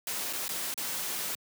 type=noise with dropouts; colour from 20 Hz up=white; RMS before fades=-34 dBFS; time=0.07-1.35 s; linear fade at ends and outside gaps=1 ms; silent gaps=0.328-0.333 / 0.481-0.491 / 0.74-0.777 s; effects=high-pass 150 Hz 12 dB/octave